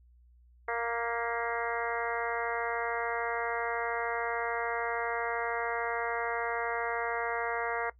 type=harmonic tone with a mistuned harmonic; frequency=233.1 Hz; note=A#3; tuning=in tune; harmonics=2 / 3 / 4 / 5 / 6 / 7 / 8 / 9; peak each=-35 / -37 / -38 / -39 / -40 / -40 / -41 / -42 dBFS; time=0.68-7.9 s; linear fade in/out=5 ms; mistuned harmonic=8; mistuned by=+35 cents; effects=noise-tail reverb RT60 0.1 s tail -18 dB re dry + added 60 Hz sine -57 dBFS peak until 7.99 s